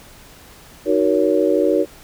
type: chord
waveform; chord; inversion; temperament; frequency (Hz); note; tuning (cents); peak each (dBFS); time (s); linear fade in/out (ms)
sine; D# minor seventh; none; just; 311.1 / 373.4 / 466.7 / 560; D#4 / F#4 / A#4 / C#5; 0 / +16 / +2 / +18; -19; 0.85-1.86; 50
effects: pink hiss -44 dBFS RMS until 2.03 s